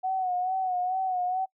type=tone with vibrato; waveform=sine; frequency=740 Hz; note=F#5; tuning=in tune; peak=-25 dBFS; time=0.03-1.46 s; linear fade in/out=20 ms; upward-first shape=sine; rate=2.3 Hz; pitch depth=51 cents each way; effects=noise-tail reverb RT60 0.1 s tail -25 dB re dry